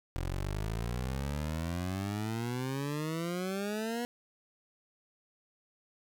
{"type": "exponential sweep", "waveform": "20% pulse", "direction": "up", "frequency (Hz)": [42.74, 243.1], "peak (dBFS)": -28, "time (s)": [0.16, 4.05], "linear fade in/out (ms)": 0, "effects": []}